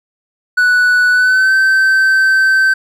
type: tone with pitch glide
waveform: triangle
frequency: 1480 to 1547.3 Hz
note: F#6 to G6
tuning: 0 to -23 cents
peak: -6 dBFS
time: 0.57-2.74 s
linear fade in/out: 10 ms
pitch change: +77 cents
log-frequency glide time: 1.11-1.54 s
effects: none